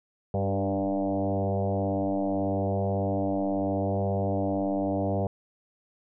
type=tone with frequency modulation; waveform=sine; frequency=196 Hz; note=G3; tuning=in tune; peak=-24 dBFS; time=0.34-5.27 s; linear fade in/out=2 ms; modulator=98.2 Hz; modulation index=5.4; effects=none